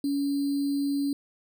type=tone with sample-and-hold; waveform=sine; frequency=281.7 Hz; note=C#4; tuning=28 cents sharp; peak=-24 dBFS; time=0.04-1.13 s; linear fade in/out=2 ms; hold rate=4410 Hz; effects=none